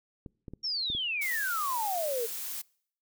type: clicks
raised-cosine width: 3 ms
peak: -29 dBFS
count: 5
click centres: 0.262 / 0.482 / 0.536 / 0.901 / 0.95 s
type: exponential sweep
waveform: sine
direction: down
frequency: 5600 to 440.2 Hz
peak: -29 dBFS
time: 0.63-2.27 s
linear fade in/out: 20 ms
type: noise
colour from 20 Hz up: blue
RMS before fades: -37 dBFS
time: 1.21-2.62 s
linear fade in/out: 10 ms
effects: noise-tail reverb RT60 0.6 s tail -25 dB re dry